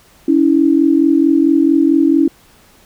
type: tone pair together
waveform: sine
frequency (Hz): 281.4 / 325.9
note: C#4 / E4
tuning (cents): +26 / -20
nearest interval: minor third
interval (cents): 254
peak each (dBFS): -11 / -11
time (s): 0.28-2.28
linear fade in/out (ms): 5
effects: pink hiss -48 dBFS RMS until 2.85 s